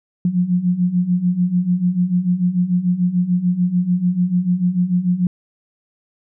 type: beating tone pair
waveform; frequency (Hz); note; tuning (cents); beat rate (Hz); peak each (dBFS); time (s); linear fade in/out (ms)
sine; 174.61 / 181.41; F3 / F#3; 0 / -34; 6.8; -20 / -16; 0.25-5.27; 2
effects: none